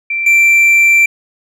sine / triangle tone pair in turn, 2349 / 2349 Hz, D7 / D7, 0 / 0 cents, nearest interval unison, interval 0 cents, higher neither, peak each -14 / -4 dBFS, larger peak second, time 0.1-0.26 / 0.26-1.06 s, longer second, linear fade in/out 5 ms, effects none

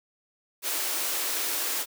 white high-pass noise, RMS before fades -29 dBFS, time 0.62-1.86 s, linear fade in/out 50 ms, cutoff 280 Hz, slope 48 dB/octave, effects none

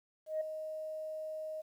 sine tone with ADSR envelope, 625 Hz, D#5, 8 cents sharp, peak -29 dBFS, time 0.26-1.62 s, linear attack 150 ms, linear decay 5 ms, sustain -9 dB, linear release 16 ms, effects tanh soft clip ceiling -27 dBFS + 11-bit

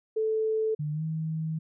sine tone, 438.4 Hz, A4, 6 cents flat, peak -24 dBFS, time 0.16-0.75 s, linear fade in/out 10 ms
sine tone with pitch glide, 150 to 158.92 Hz, D3 to D#3, +37 to +37 cents, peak -28 dBFS, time 0.79-1.59 s, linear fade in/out 10 ms, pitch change +100 cents, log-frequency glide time 0.92-1.03 s
effects none

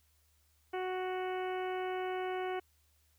harmonic tone, 370 Hz, F#4, in tune, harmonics 1 / 2 / 3 / 4 / 5 / 6 / 7 / 8, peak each -36 / -39 / -47 / -47 / -51 / -49 / -56 / -53 dBFS, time 0.73-2.6 s, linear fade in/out 10 ms, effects added 75 Hz sine -70 dBFS peak until 3.18 s + white hiss -73 dBFS RMS until 3.18 s

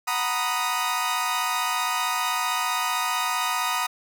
sawtooth chord, B major seventh, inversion second, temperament equal, 740 / 932.3 / 987.8 / 1244.5 Hz, F#5 / A#5 / B5 / D#6, 0 / 0 / 0 / 0 cents, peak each -28 / -26 / -26 / -23 dBFS, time 0.07-3.87 s, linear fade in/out 10 ms, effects none

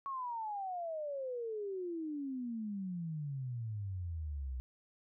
sine exponential sweep, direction down, 1116 to 61.7 Hz, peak -37 dBFS, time 0.06-4.6 s, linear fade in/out 0 ms, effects none

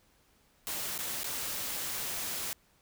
white noise with dropouts, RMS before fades -36 dBFS, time 0.67-2.53 s, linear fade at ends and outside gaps 0 ms, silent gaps 0.978-0.989 / 1.233-1.243 s, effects pink hiss -67 dBFS RMS until 2.81 s

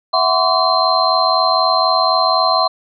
sine tone cluster, 658 / 742 / 1031 / 1138 / 4132 Hz, E5 / F#5 / C6 / C#6 / C8, -3 / +5 / -26 / +45 / -22 cents, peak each -18 dBFS, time 0.13-2.68 s, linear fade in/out 10 ms, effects none

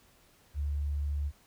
sine tone, 72.3 Hz, D2, 27 cents flat, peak -29 dBFS, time 0.54-1.32 s, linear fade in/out 50 ms, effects pink hiss -63 dBFS RMS until 1.46 s

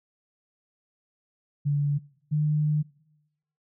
sine tone pair in turn, 144.2 / 150.93 Hz, D3 / D3, -31 / +48 cents, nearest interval minor second, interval 79 cents, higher second, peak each -21 / -21 dBFS, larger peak neither, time 1.65-1.99 / 2.31-2.83 s, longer second, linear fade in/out 20 ms, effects noise-tail reverb RT60 0.9 s tail -23 dB re dry

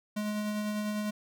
square tone with tremolo, 210.3 Hz, G#3, 22 cents sharp, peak -30 dBFS, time 0.16-1.11 s, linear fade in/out 10 ms, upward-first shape triangle, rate 10 Hz, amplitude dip 30%, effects none

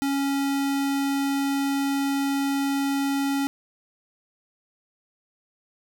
square tone, 277.2 Hz, C#4, in tune, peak -23 dBFS, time 0.02-3.47 s, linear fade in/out 0 ms, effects none

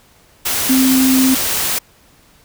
sine tone in noise, 261.6 Hz, C4, in tune, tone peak -10 dBFS, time 0.69-1.35 s, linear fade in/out 10 ms, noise white, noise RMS -18 dBFS, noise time 0.45-1.79 s, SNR +5 dB, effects pink hiss -50 dBFS RMS until 2.44 s

